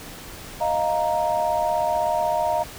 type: chord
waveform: sine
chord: Eb suspended second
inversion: none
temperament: equal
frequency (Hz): 622.3 / 698.5 / 932.3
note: Eb5 / F5 / Bb5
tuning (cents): 0 / 0 / 0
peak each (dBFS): -24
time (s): 0.6-2.64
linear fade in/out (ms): 20
effects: pink hiss -39 dBFS RMS until 2.78 s